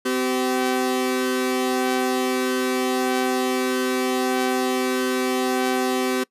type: tone pair together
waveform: sawtooth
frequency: 256.2 / 383.9 Hz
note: C4 / G4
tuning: -36 / -36 cents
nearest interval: perfect fifth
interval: 700 cents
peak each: -19 dBFS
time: 0.05-6.24 s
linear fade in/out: 10 ms
effects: noise-tail reverb RT60 0.1 s tail -23 dB re dry + resampled to 32000 Hz